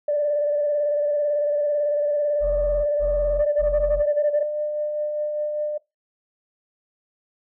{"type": "tone with vibrato", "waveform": "sine", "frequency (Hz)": 587.3, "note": "D5", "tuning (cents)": 0, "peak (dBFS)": -18, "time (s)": [0.08, 4.43], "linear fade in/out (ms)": 5, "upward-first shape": "square", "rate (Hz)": 18, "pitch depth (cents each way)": 24}
{"type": "tone bursts", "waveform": "triangle", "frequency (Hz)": 45.18, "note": "F#1", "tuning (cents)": -40, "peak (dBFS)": -22, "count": 3, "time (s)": [2.4, 4.04], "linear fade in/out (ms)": 50, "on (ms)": 460, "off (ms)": 130}
{"type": "tone with tremolo", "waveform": "sine", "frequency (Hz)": 599, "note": "D5", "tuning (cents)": 34, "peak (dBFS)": -21, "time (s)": [3.37, 5.78], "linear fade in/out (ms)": 10, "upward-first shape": "triangle", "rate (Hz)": 5, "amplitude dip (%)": 35}
{"effects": ["noise-tail reverb RT60 0.2 s tail -21 dB re dry", "tanh soft clip ceiling -12 dBFS"]}